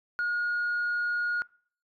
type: tone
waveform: sine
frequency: 1437 Hz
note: F6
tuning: 49 cents sharp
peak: -24 dBFS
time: 0.19-1.42 s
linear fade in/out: 0 ms
effects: noise-tail reverb RT60 0.5 s tail -25 dB re dry + tanh soft clip ceiling -24 dBFS